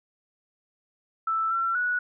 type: tone with pitch steps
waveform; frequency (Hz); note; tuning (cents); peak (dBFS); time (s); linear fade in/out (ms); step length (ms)
sine; 1322 / 1353 / 1468; E6 / E6 / F#6; +5 / +45 / -14; -23; 1.27-1.99; 5; 240
effects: none